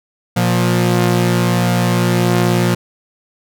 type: tone pair together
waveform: sawtooth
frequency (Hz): 118.38 / 177.2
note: A#2 / F3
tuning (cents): +27 / +25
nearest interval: perfect fifth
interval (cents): 698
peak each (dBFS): -11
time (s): 0.36-2.75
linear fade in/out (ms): 10
effects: none